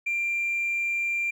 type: tone with hard clipping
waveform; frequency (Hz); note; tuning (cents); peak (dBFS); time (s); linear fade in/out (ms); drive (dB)
triangle; 2376; D7; +20; -24; 0.06-1.31; 10; 2
effects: none